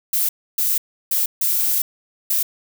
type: noise bursts at uneven times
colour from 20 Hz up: violet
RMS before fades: -19 dBFS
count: 5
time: 0.13-0.29 / 0.58-0.78 / 1.11-1.26 / 1.41-1.82 / 2.3-2.43 s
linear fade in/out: 5 ms
effects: none